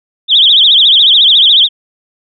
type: tone with vibrato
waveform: sine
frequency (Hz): 3423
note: A7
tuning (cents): -48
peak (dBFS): -3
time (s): 0.28-1.69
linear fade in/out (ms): 50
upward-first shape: triangle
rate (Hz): 14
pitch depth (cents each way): 220
effects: none